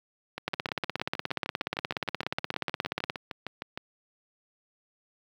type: two click trains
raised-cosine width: 0.3 ms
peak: -18 / -12 dBFS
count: 23 / 45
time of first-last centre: 0.38-3.775 / 0.48-3.099 s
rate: 6.48 / 16.8 Hz
effects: high-pass 100 Hz 12 dB/octave + 9-bit